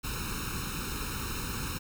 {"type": "noise with comb filter", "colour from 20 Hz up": "pink", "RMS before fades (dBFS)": -35, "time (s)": [0.03, 1.79], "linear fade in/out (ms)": 20, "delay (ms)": 0.75, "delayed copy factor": 1, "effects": []}